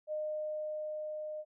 sine tone with level ramp, 612 Hz, D#5, 29 cents flat, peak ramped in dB -33 to -38 dBFS, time 0.07-1.45 s, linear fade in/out 50 ms, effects none

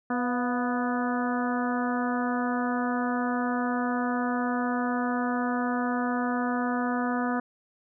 harmonic tone with a mistuned harmonic, 246.9 Hz, B3, in tune, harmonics 1 / 2 / 3 / 4 / 5 / 6 / 7, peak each -27 / -35 / -33 / -36 / -35 / -36 / -40 dBFS, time 0.1-7.4 s, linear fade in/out 5 ms, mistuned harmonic 3, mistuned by -48 cents, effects none

